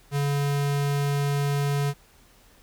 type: tone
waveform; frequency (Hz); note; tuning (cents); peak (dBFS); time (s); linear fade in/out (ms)
square; 142.3; C#3; +46; -23; 0.11-1.94; 50
effects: added 40 Hz sine -58 dBFS peak until 2.62 s + pink hiss -57 dBFS RMS until 2.62 s